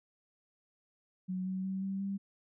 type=tone with pitch steps; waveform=sine; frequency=185 / 187.91 / 190.86 / 193.86 / 196.91 Hz; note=F#3 / F#3 / G3 / G3 / G3; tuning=0 / +27 / -46 / -19 / +8 cents; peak=-33 dBFS; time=1.28-2.18 s; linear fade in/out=20 ms; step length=180 ms; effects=none